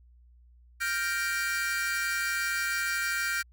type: chord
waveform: 45% pulse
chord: G minor seventh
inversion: third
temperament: equal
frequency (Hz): 1396.9 / 1568 / 1864.7 / 2349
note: F6 / G6 / Bb6 / D7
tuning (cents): 0 / 0 / 0 / 0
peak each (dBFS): -33 / -32 / -35 / -35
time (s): 0.8-3.43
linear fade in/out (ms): 20
effects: added 60 Hz sine -54 dBFS peak until 3.52 s